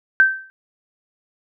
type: tone with exponential decay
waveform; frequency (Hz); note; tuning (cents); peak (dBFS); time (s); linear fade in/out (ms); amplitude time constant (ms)
sine; 1553; G6; -17; -6; 0.2-0.5; 0; 64
effects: none